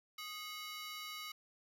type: ring-modulated tone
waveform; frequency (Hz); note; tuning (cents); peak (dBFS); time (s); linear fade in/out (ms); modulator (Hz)
20% pulse; 1703; G#6; +43; -36; 0.18-1.32; 5; 459
effects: none